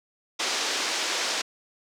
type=band-pass noise; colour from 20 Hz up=white; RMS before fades=-28 dBFS; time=0.39-1.42 s; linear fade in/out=10 ms; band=280 to 6300 Hz; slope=24 dB/octave; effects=none